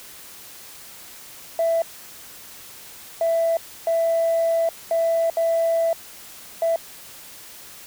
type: tone bursts at uneven times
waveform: sine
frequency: 663 Hz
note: E5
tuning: 10 cents sharp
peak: -16 dBFS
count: 6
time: 1.59-1.82 / 3.21-3.57 / 3.87-4.69 / 4.91-5.3 / 5.37-5.93 / 6.62-6.76 s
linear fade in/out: 2 ms
effects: tanh soft clip ceiling -14 dBFS + white hiss -42 dBFS RMS until 7.86 s